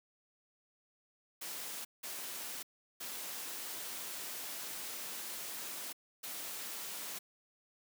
white noise bursts at uneven times, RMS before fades -43 dBFS, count 4, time 1.41-1.85 / 2.03-2.63 / 3-5.93 / 6.23-7.19 s, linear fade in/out 10 ms, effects high-pass 200 Hz 12 dB/octave

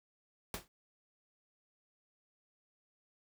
pink noise with exponential decay, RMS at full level -37 dBFS, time 0.54-0.68 s, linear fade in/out 1 ms, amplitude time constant 30 ms, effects none

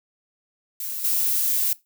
violet noise with level steps, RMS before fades -30 / -22 dBFS, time 0.8-1.73 s, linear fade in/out 2 ms, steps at 1.04 s, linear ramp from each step 5 ms, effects noise-tail reverb RT60 0.2 s tail -19 dB re dry

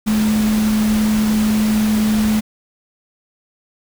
sine tone in noise, 215.1 Hz, A3, 39 cents flat, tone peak -13 dBFS, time 0.06-2.41 s, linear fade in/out 20 ms, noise pink, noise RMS -26 dBFS, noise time 0.06-2.41 s, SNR +10 dB, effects none

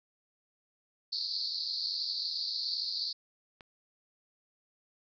pink band-pass noise, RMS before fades -35 dBFS, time 1.12-3.13 s, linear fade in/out 10 ms, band 4200 to 4800 Hz, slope 96 dB/octave
click, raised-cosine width 0.3 ms, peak -33 dBFS, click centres 3.608 s
effects none

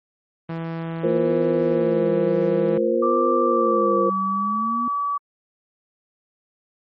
sawtooth tone, 164.81 Hz, E3, in tune, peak -22 dBFS, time 0.49-2.78 s, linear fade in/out 5 ms
sine chord, F suspended fourth, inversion none, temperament equal with one note detuned, 349.2 / 471 / 523.3 Hz, F4 / Bb4 / C5, 0 / +18 / 0 cents, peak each -22 dBFS, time 1.03-4.1 s, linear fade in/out 10 ms
sine tone with vibrato, 220 Hz, A3, in tune, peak -26 dBFS, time 1.05-4.88 s, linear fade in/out 2 ms, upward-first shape sine, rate 0.56 Hz, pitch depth 230 cents each way
sine tone with pitch glide, 1174.7 to 1145.2 Hz, D6 to D6, 0 to -44 cents, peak -20 dBFS, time 3.02-5.18 s, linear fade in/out 10 ms, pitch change -44 cents, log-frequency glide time 3.46-4.13 s
effects low-pass 2000 Hz 12 dB/octave + MP3 32 kbps

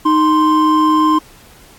triangle tone pair together, 310.4 / 1046.5 Hz, D#4 / C6, -4 / 0 cents, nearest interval octave + major sixth, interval 2104 cents, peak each -10 dBFS, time 0.05-1.19 s, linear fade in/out 10 ms, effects pink hiss -44 dBFS RMS until 1.78 s + AAC 64 kbps

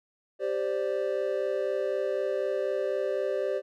triangle chord, G suspended fourth, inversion none, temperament equal, 392 / 523.3 / 587.3 Hz, G4 / C5 / D5, 0 / 0 / 0 cents, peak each -29 dBFS, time 0.39-3.62 s, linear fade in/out 50 ms, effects none

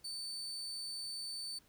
35% pulse tone, 4535 Hz, C#8, 39 cents sharp, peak -39 dBFS, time 0.04-1.59 s, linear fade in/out 10 ms, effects pink hiss -68 dBFS RMS until 1.68 s

